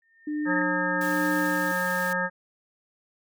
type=tone with exponential growth; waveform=sine; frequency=1818 Hz; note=A#6; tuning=44 cents flat; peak=-27 dBFS; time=0.02-0.62 s; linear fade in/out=2 ms; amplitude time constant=130 ms
type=tone with tremolo; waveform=sine; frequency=299.7 Hz; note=D4; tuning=35 cents sharp; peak=-25 dBFS; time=0.27-1.72 s; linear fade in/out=5 ms; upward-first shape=sine; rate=1.2 Hz; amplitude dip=55%
type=harmonic tone; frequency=180 Hz; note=F#3; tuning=47 cents flat; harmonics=1 / 3 / 5 / 7 / 9 / 10; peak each=-33 / -31 / -32 / -33 / -28 / -32 dBFS; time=0.45-2.3 s; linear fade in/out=50 ms
type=noise; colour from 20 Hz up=white; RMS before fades=-40 dBFS; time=1.01-2.13 s; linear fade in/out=2 ms
effects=none